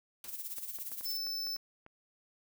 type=noise with exponential decay; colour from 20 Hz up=white; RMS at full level=-44 dBFS; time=0.24-0.41 s; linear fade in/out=2 ms; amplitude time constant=36 ms
type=noise with tremolo; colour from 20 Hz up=violet; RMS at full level=-39 dBFS; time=0.27-1.18 s; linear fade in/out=20 ms; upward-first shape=sine; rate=17 Hz; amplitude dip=65%
type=clicks; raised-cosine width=0.5 ms; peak=-37 dBFS; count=8; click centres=0.583 / 0.787 / 0.919 / 1.01 / 1.268 / 1.469 / 1.564 / 1.864 s
type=tone; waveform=square; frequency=5280 Hz; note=E8; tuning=2 cents sharp; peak=-35 dBFS; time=1.05-1.57 s; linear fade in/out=10 ms
effects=none